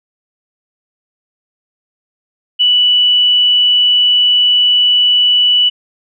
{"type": "tone", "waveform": "sine", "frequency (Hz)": 2960, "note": "F#7", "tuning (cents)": 0, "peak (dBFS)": -7, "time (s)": [2.59, 5.7], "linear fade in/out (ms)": 20, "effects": []}